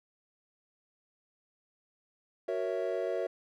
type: chord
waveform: triangle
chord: F# dominant seventh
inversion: none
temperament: equal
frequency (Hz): 370 / 466.2 / 554.4 / 659.3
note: F#4 / A#4 / C#5 / E5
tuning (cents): 0 / 0 / 0 / 0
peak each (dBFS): -34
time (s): 2.48-3.27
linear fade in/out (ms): 5
effects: none